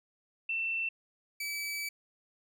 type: tone pair in turn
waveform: sine / sawtooth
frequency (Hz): 2683 / 2299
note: E7 / D7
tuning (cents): +30 / -37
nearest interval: minor third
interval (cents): 267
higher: first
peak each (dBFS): -30 / -31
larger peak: first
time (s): 0.49-0.89 / 1.4-1.89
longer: second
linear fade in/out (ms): 5
effects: none